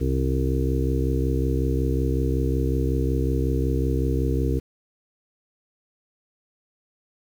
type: harmonic tone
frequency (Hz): 65.41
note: C2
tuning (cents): 0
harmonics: 1 / 2 / 4 / 5 / 6 / 7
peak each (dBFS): -23 / -26 / -29 / -30 / -31 / -31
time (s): 0-4.6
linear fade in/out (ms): 20
effects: 8-bit